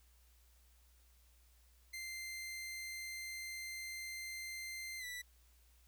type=tone with pitch glide; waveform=sawtooth; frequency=2086 to 1968.9 Hz; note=C7 to B6; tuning=-6 to -6 cents; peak=-40 dBFS; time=1.93-5.22 s; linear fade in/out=10 ms; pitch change=-100 cents; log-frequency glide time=4.99-5.05 s; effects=added 60 Hz sine -65 dBFS peak until 5.87 s + white hiss -72 dBFS RMS until 5.87 s